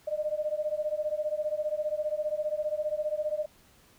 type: beating tone pair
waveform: sine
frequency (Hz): 600 / 615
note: D5 / D#5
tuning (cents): +37 / -20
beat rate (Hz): 15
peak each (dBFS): -31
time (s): 0.07-3.46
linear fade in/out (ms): 10
effects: pink hiss -60 dBFS RMS until 3.98 s